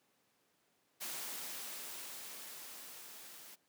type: noise with level ramp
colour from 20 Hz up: white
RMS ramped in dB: -42 to -54 dBFS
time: 1-3.56 s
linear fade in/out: 20 ms
effects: pink hiss -75 dBFS RMS until 3.68 s + high-pass 200 Hz 12 dB/octave